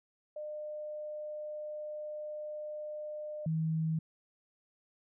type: tone pair in turn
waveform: sine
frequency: 604 / 159.98 Hz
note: D5 / D#3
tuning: +48 / +48 cents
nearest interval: octave + major seventh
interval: 2300 cents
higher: first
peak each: -38 / -29 dBFS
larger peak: second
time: 0.36-3.46 / 3.46-3.99 s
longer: first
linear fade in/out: 5 ms
effects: none